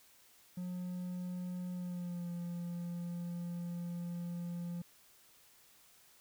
triangle tone with pitch glide, 180 to 173.27 Hz, F#3 to F3, -47 to -13 cents, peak -36 dBFS, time 0.57-4.82 s, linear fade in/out 5 ms, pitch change -66 cents, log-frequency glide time 1.73-2.3 s, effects white hiss -64 dBFS RMS until 6.2 s

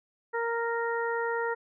harmonic tone, 464.9 Hz, A#4, 5 cents flat, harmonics 1 / 2 / 3 / 4, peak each -30 / -33 / -35 / -36 dBFS, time 0.33-1.55 s, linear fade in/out 20 ms, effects none

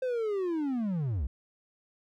triangle linear sweep, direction down, 523.3 to 55 Hz, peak -26 dBFS, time 0.02-1.27 s, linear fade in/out 5 ms, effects none

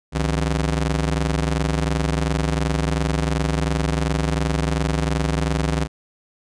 sawtooth ring-modulated tone, 110 Hz, A2, in tune, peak -12 dBFS, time 0.12-5.88 s, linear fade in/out 50 ms, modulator 43.6 Hz, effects resampled to 22050 Hz

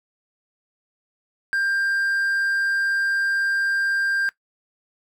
triangle tone, 1591 Hz, G6, 25 cents sharp, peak -18 dBFS, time 1.53-4.29 s, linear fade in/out 0 ms, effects noise-tail reverb RT60 0.1 s tail -18 dB re dry

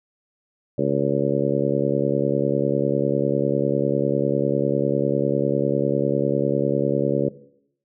harmonic tone, 70 Hz, C#2, 18 cents sharp, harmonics 2 / 3 / 4 / 5 / 6 / 7 / 8, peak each -26 / -26 / -26 / -26 / -26 / -26 / -26 dBFS, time 0.78-7.29 s, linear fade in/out 5 ms, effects noise-tail reverb RT60 0.7 s tail -17 dB re dry

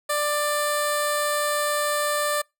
10% pulse tone with notch filter, 591 Hz, D5, 11 cents sharp, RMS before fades -24 dBFS, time 0.09-2.42 s, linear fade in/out 10 ms, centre 2700 Hz, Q 1, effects noise-tail reverb RT60 0.2 s tail -26 dB re dry

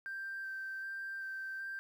sine tone with vibrato, 1568 Hz, G6, in tune, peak -38 dBFS, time 0.06-1.79 s, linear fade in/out 0 ms, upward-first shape square, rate 1.3 Hz, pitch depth 9 cents each way, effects tanh soft clip ceiling -34 dBFS + 11-bit

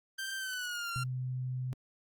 sawtooth tone with pitch glide, 1568 to 1380.9 Hz, G6 to F6, 0 to -20 cents, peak -32 dBFS, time 0.18-1.04 s, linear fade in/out 10 ms, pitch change -220 cents, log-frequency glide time 0.37-0.91 s
sine tone, 127.6 Hz, C3, 43 cents flat, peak -33 dBFS, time 0.96-1.73 s, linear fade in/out 0 ms
effects Opus 24 kbps

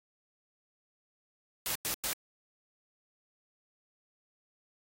white noise bursts, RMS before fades -33 dBFS, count 3, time 1.66-2.131 s, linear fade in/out 0 ms, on 93 ms, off 96 ms, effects AAC 48 kbps

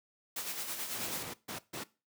white noise with tremolo, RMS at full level -37 dBFS, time 0.36-1.23 s, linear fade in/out 5 ms, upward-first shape sine, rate 9.2 Hz, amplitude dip 50%
pink noise, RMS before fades -41 dBFS, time 0.94-1.25 s, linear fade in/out 20 ms
pink noise bursts, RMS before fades -40 dBFS, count 3, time 1.23-1.84 s, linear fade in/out 10 ms, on 110 ms, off 140 ms
effects noise-tail reverb RT60 0.3 s tail -19 dB re dry + high-pass 150 Hz 12 dB/octave

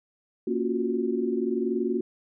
sine chord, Gb major seventh, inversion first, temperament equal, 233.1 / 277.2 / 349.2 / 370 Hz, Bb3 / Db4 / F4 / Gb4, 0 / 0 / 0 / 0 cents, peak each -29 / -32 / -30 / -28 dBFS, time 0.47-2.01 s, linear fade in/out 5 ms, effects none

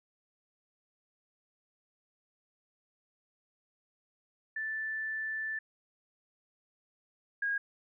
sine tone pair in turn, 1760 / 1634.8 Hz, A6 / G#6, 0 / -28 cents, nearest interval minor second, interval 128 cents, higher first, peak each -33 / -29 dBFS, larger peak second, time 4.56-5.59 / 7.42-7.58 s, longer first, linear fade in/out 5 ms, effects none

